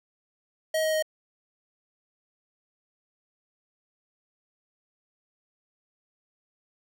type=tone with pitch steps; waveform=square; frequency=633 / 629 / 625 Hz; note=D#5 / D#5 / D#5; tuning=+30 / +19 / +8 cents; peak=-24 dBFS; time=0.74-1.025 s; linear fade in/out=5 ms; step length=95 ms; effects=none